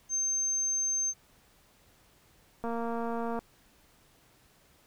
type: tone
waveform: sine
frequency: 6300 Hz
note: G8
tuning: 8 cents sharp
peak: -27 dBFS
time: 0.09-1.14 s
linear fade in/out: 50 ms
type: click train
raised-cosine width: 1 ms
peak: -22 dBFS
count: 175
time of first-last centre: 2.64-3.39 s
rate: 232 Hz
effects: pink hiss -63 dBFS RMS until 4.86 s